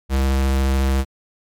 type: tone with vibrato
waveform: square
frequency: 67 Hz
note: C2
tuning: 42 cents sharp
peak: -16 dBFS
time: 0.09-1.05 s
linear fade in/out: 50 ms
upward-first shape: sine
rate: 14 Hz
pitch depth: 10 cents each way
effects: MP3 96 kbps